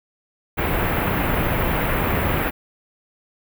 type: band-stop noise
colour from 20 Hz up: pink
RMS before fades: -21 dBFS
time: 0.57-2.51 s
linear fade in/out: 20 ms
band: 2500 to 15000 Hz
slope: 24 dB/octave
effects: none